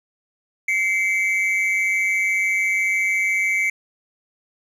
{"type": "tone pair together", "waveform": "triangle", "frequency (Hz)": [2093, 2287], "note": ["C7", "D7"], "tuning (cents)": [0, -47], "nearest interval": "major second", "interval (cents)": 153, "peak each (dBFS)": -19, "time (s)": [0.68, 3.7], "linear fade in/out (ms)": 5, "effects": []}